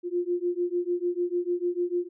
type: beating tone pair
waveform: sine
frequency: 349.2 / 355.9 Hz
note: F4 / F4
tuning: 0 / +33 cents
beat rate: 6.7 Hz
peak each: -28 dBFS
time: 0.03-2.09 s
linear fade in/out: 50 ms
effects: none